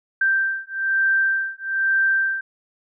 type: beating tone pair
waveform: sine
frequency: 1568 / 1569.1 Hz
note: G6 / G6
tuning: 0 / +1 cents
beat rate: 1.1 Hz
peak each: -21 / -21 dBFS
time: 0.21-2.41 s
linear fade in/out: 5 ms
effects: none